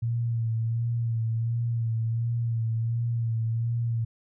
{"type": "tone with vibrato", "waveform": "sine", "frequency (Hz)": 115.3, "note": "A#2", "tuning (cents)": -19, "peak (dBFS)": -24, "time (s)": [0.02, 4.05], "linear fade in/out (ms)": 10, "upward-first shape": "sine", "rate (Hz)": 1.4, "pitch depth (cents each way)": 37, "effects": []}